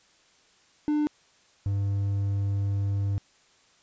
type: tone pair in turn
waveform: triangle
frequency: 299.1 / 99.62 Hz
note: D4 / G2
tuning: +32 / +28 cents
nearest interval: octave + perfect fifth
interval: 1904 cents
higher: first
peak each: -20 / -22 dBFS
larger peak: first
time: 0.88-1.07 / 1.66-3.18 s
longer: second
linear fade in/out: 0 ms
effects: white hiss -61 dBFS RMS until 3.82 s + resampled to 16000 Hz